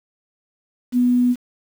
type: tone with quantisation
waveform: sine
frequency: 246.4 Hz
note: B3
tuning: 4 cents flat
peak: -13 dBFS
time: 0.92-1.36 s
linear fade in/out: 50 ms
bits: 7
effects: none